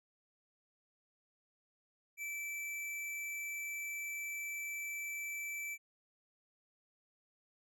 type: tone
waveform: square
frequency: 2322 Hz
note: D7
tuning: 20 cents flat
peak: -40 dBFS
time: 2.17-5.78 s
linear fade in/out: 50 ms
effects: none